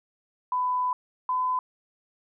sine tone pair in turn, 1000 / 1011 Hz, B5 / B5, +21 / +40 cents, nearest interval unison, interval 19 cents, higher second, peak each -23 dBFS, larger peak neither, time 0.52-0.93 / 1.29-1.59 s, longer first, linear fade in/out 2 ms, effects none

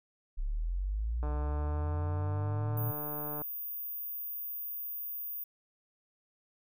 sine linear sweep, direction up, 32.09 to 116.54 Hz, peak -30 dBFS, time 0.37-2.92 s, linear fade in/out 20 ms
click train, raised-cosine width 1 ms, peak -28 dBFS, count 327, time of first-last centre 1.23-3.418 s, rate 149 Hz
sine tone, 14917 Hz, A#9, in tune, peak -36 dBFS, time 2.77-5.44 s, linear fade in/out 5 ms
effects none

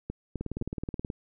two click trains, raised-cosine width 3 ms, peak -20 / -20 dBFS, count 14 / 3, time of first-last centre 0.41-1.101 / 0.1-0.614 s, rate 18.8 / 3.89 Hz, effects none

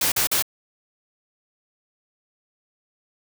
white noise bursts, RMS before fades -21 dBFS, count 3, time 0.01-0.424 s, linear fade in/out 5 ms, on 110 ms, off 42 ms, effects none

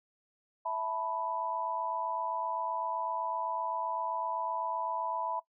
sine chord, E suspended fourth, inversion none, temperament equal, 659.3 / 880 / 987.8 Hz, E5 / A5 / B5, 0 / 0 / 0 cents, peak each -38 / -38 / -34 dBFS, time 0.65-5.4 s, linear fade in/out 10 ms, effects noise-tail reverb RT60 0.1 s tail -18 dB re dry

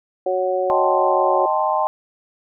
harmonic tone, 184.8 Hz, F#3, 2 cents flat, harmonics 2 / 3 / 4, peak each -23 / -20 / -24 dBFS, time 0.26-1.46 s, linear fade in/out 5 ms
sine chord, A half-diminished seventh, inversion second, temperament equal, 622.3 / 784 / 880 / 1046.5 Hz, Eb5 / G5 / A5 / C6, 0 / 0 / 0 / 0 cents, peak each -22 dBFS, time 0.7-1.87 s, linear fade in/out 0 ms
effects none

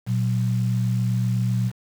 sine tone pair together, 119.43 / 187.3 Hz, A#2 / F#3, +42 / +21 cents, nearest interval minor sixth, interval 779 cents, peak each -20 / -26 dBFS, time 0.06-1.72 s, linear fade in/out 50 ms, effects 7-bit

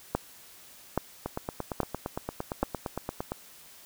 two click trains, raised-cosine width 1 ms, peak -17 / -11 dBFS, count 19 / 4, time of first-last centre 1.26-3.319 / 0.15-2.629 s, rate 8.74 / 1.21 Hz, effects white hiss -52 dBFS RMS until 3.85 s

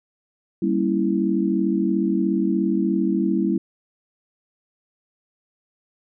sine chord, G diminished seventh, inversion none, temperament equal with one note detuned, 196 / 233.1 / 276.2 / 329.6 Hz, G3 / Bb3 / Db4 / Fb4, 0 / 0 / -6 / 0 cents, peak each -22 / -26 / -26 / -22 dBFS, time 0.62-3.58 s, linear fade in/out 5 ms, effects none

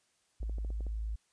sine tone, 54.1 Hz, A1, 29 cents flat, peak -33 dBFS, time 0.4-1.16 s, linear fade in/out 10 ms
clicks, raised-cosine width 2 ms, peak -35 dBFS, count 7, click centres 0.43 / 0.496 / 0.584 / 0.648 / 0.704 / 0.807 / 0.867 s
effects white hiss -73 dBFS RMS until 1.32 s + resampled to 22050 Hz

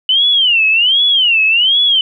sine tone with vibrato, 2960 Hz, F#7, in tune, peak -8 dBFS, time 0.09-2.01 s, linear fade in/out 2 ms, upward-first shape sine, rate 1.3 Hz, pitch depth 240 cents each way, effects none

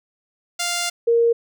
5% pulse / sine tone pair in turn, 698.5 / 466.2 Hz, F5 / A#4, 0 / 0 cents, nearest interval perfect fifth, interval 700 cents, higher first, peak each -10 / -13 dBFS, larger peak first, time 0.59-0.9 / 1.07-1.33 s, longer first, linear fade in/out 10 ms, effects none

